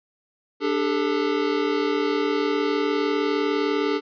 square chord, D suspended fourth, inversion none, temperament equal with one note detuned, 293.7 / 400.2 / 440 Hz, D4 / G4 / A4, 0 / +36 / 0 cents, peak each -26 dBFS, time 0.6-4.01 s, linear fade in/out 50 ms, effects resampled to 11025 Hz

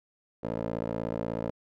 15% pulse tone with band-pass filter, 56.4 Hz, A1, 44 cents sharp, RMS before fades -33 dBFS, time 0.43-1.51 s, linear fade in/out 10 ms, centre 450 Hz, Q 1.6, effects none

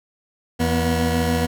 20% pulse tone pair together, 83.1 / 242.2 Hz, E2 / B3, +15 / -34 cents, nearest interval octave + perfect fifth, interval 1851 cents, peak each -16 dBFS, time 0.59-1.47 s, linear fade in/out 20 ms, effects none

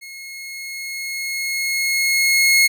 sawtooth tone with level ramp, 2165 Hz, C#7, 41 cents flat, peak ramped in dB -31 to -7 dBFS, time 0.01-2.68 s, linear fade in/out 20 ms, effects none

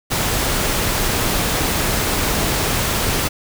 pink noise, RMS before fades -19 dBFS, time 0.1-3.29 s, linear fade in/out 20 ms, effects none

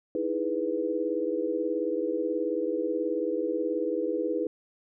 sine chord, E major seventh, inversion third, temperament equal, 311.1 / 329.6 / 415.3 / 493.9 Hz, D#4 / E4 / G#4 / B4, 0 / 0 / 0 / 0 cents, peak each -33 / -32 / -32 / -30 dBFS, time 0.15-4.47 s, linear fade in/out 2 ms, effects none

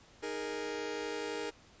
sawtooth chord, D# suspended fourth, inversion none, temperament just, 311.1 / 414.8 / 466.7 Hz, D#4 / G#4 / A#4, 0 / -2 / +2 cents, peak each -39 / -36 / -35 dBFS, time 0.22-1.51 s, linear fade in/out 20 ms, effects pink hiss -60 dBFS RMS until 1.8 s + resampled to 16000 Hz

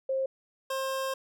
sine / 25% pulse tone pair in turn, 532 / 532 Hz, C5 / C5, +29 / +29 cents, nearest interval unison, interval 0 cents, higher neither, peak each -26 dBFS, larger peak neither, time 0.09-0.26 / 0.7-1.14 s, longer second, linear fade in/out 5 ms, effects none

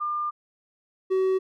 sine / triangle tone pair in turn, 1200 / 378 Hz, D6 / F#4, +37 / +37 cents, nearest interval octave + minor sixth, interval 2000 cents, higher first, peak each -25 / -18 dBFS, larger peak second, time 0-0.31 / 1.1-1.39 s, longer first, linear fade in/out 20 ms, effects none

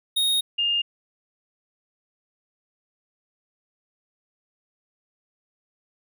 square / sine tone pair in turn, 3729 / 2821 Hz, A#7 / F7, 0 / +17 cents, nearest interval perfect fourth, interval 483 cents, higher first, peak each -20 dBFS, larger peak neither, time 0.16-0.41 / 0.58-0.82 s, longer first, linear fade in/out 10 ms, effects none

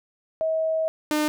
sine / sawtooth tone pair in turn, 640 / 302.6 Hz, D#5 / D#4, +49 / -48 cents, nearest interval octave + minor second, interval 1297 cents, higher first, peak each -21 / -17 dBFS, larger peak second, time 0.41-0.88 / 1.11-1.28 s, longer first, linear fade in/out 0 ms, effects none

